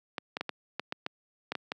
clicks, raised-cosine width 0.3 ms, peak -16 dBFS, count 10, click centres 0.182 / 0.369 / 0.41 / 0.493 / 0.796 / 0.924 / 1.064 / 1.52 / 1.553 / 1.719 s, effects high-pass 200 Hz 12 dB/octave

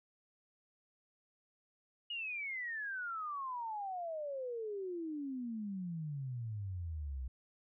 sine exponential sweep, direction down, 2900 to 61.74 Hz, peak -38 dBFS, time 2.1-7.28 s, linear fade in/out 5 ms, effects none

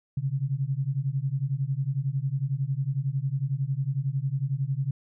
sine beating tone pair, 130.81 / 141.81 Hz, C3 / C#3, 0 / +40 cents, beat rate 11 Hz, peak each -28 dBFS, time 0.17-4.91 s, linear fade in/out 5 ms, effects none

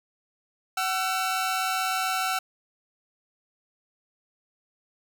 sawtooth tone pair together, 753 / 1341.7 Hz, F#5 / E6, +30 / +30 cents, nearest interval minor seventh, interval 1000 cents, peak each -24 dBFS, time 0.77-2.39 s, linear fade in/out 5 ms, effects none

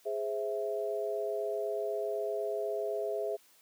sine chord, Ab augmented, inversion none, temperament equal, 415.3 / 523.3 / 659.3 Hz, Ab4 / C5 / E5, 0 / 0 / 0 cents, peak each -34 / -39 / -35 dBFS, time 0.05-3.37 s, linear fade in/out 20 ms, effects white hiss -63 dBFS RMS until 3.61 s + high-pass 200 Hz 12 dB/octave

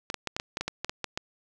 clicks, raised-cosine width 0.2 ms, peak -13 dBFS, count 12, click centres 0.101 / 0.143 / 0.273 / 0.365 / 0.399 / 0.571 / 0.61 / 0.68 / 0.846 / 0.895 / 1.043 / 1.175 s, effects none

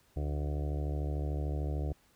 harmonic tone, 73.42 Hz, D2, in tune, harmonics 1 / 2 / 4 / 5 / 6 / 7 / 8 / 9 / 10, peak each -32 / -38 / -44 / -46 / -48 / -49 / -50 / -51 / -52 dBFS, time 0.16-1.93 s, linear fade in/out 10 ms, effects pink hiss -67 dBFS RMS until 2.15 s

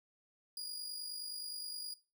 sawtooth tone with amplitude modulation, 4869 Hz, D#8, 38 cents flat, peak -36 dBFS, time 0.57-1.94 s, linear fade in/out 2 ms, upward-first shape sine, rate 49.6 Hz, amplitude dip 45%, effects noise-tail reverb RT60 0.3 s tail -17 dB re dry

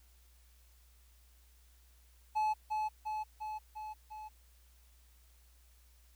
triangle tone with echo, 859 Hz, A5, 42 cents flat, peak -27 dBFS, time 2.35-2.54 s, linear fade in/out 20 ms, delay 350 ms, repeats 5, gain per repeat -3 dB, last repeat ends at 4.29 s, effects added 60 Hz sine -61 dBFS peak until 6.15 s + white hiss -69 dBFS RMS until 6.15 s

